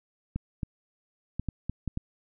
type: clicks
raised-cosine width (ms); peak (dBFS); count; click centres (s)
5; -18; 7; 0.36 / 0.632 / 1.396 / 1.487 / 1.696 / 1.877 / 1.974
effects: none